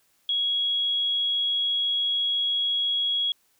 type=tone; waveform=sine; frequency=3322 Hz; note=G#7; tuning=in tune; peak=-22 dBFS; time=0.29-3.32 s; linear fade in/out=2 ms; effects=white hiss -66 dBFS RMS until 3.59 s